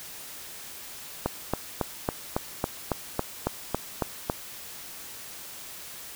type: click train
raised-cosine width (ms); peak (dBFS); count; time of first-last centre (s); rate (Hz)
1; -10; 12; 1.26-4.299; 3.62
effects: white hiss -42 dBFS RMS until 6.15 s